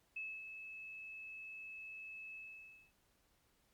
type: tone with ADSR envelope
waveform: sine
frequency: 2601 Hz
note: E7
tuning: 24 cents flat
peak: -40 dBFS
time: 0.16-2.92 s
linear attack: 7 ms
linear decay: 250 ms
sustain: -7 dB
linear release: 570 ms
effects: pink hiss -75 dBFS RMS until 3.73 s + MP3 96 kbps